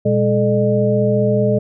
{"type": "tone cluster", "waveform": "sine", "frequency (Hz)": [120.2, 205.1, 432.9, 605], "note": ["B2", "G#3", "A4", "D#5"], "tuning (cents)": [-46, -21, -28, -49], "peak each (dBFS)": -18, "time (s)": [0.05, 1.59], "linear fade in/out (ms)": 10, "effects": []}